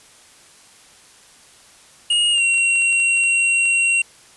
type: tone with pitch glide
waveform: square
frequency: 2865 to 2742 Hz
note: F7 to F7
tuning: +44 to -32 cents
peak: -15 dBFS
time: 2.1-4.02 s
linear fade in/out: 5 ms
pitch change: -76 cents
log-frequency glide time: 2.32-2.42 s
type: clicks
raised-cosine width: 0.2 ms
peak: -22 dBFS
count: 11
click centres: 2.126 / 2.38 / 2.542 / 2.578 / 2.758 / 2.819 / 2.927 / 3.001 / 3.173 / 3.237 / 3.656 s
effects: white hiss -48 dBFS RMS until 4.36 s + resampled to 24000 Hz